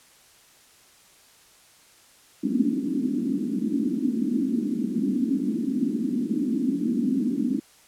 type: band-pass noise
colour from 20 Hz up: white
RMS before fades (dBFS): -25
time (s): 2.43-7.6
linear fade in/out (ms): 10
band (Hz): 210 to 290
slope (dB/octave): 48
effects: white hiss -55 dBFS RMS until 7.87 s + low-pass 11000 Hz 12 dB/octave